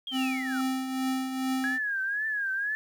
sine linear sweep, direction down, 3294 to 1287 Hz, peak -33 dBFS, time 0.07-0.61 s, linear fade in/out 2 ms
square tone with tremolo, 261.6 Hz, C4, in tune, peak -26 dBFS, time 0.11-1.79 s, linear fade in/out 50 ms, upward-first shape triangle, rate 2.3 Hz, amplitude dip 55%
sine tone with vibrato, 1651 Hz, G#6, 11 cents flat, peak -27 dBFS, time 1.64-2.75 s, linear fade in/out 0 ms, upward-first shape triangle, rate 2 Hz, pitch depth 130 cents each way
effects 10-bit

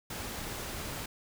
pink noise, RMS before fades -39 dBFS, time 0.1-1.06 s, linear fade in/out 5 ms, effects none

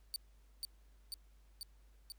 sawtooth tone with echo, 4567 Hz, D8, 49 cents flat, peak -34 dBFS, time 0.14-0.16 s, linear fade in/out 0 ms, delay 490 ms, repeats 4, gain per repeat -2 dB, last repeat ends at 2.12 s, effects added 50 Hz sine -61 dBFS peak until 2.18 s + pink hiss -75 dBFS RMS until 2.18 s

